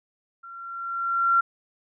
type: tone with level ramp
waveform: sine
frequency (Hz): 1370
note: F6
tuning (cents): -34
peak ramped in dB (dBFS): -40 to -15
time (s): 0.43-1.41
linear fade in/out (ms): 10
effects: none